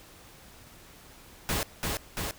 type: noise with echo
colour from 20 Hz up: pink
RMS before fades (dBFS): -29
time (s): 1.49-1.63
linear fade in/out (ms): 0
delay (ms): 340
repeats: 2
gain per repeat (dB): -2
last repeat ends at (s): 2.31
effects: pink hiss -52 dBFS RMS until 2.38 s

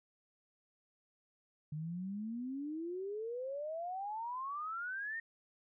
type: exponential sweep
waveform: sine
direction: up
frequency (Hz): 148.3 to 1864.7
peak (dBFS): -38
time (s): 1.72-5.2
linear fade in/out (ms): 5
effects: none

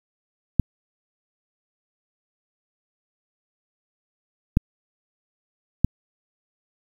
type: clicks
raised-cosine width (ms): 5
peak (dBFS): -3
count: 3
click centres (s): 0.597 / 4.571 / 5.846
effects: 7-bit

